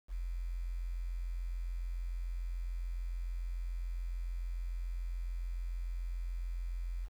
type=tone with quantisation; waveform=sine; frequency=43.47 Hz; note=F1; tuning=7 cents flat; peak=-35 dBFS; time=0.08-7.09 s; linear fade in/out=50 ms; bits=10; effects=none